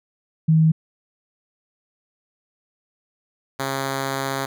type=tone pair in turn; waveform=sine / 5% pulse; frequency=159.2 / 135.83 Hz; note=D#3 / C#3; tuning=+40 / -35 cents; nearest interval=minor third; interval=275 cents; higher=first; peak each=-12 dBFS; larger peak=neither; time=0.48-0.72 / 3.59-4.46 s; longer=second; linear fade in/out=10 ms; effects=none